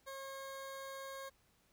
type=tone; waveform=20% pulse; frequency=541 Hz; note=C#5; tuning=42 cents flat; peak=-40 dBFS; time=0.06-1.3 s; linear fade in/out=20 ms; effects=pink hiss -73 dBFS RMS until 1.72 s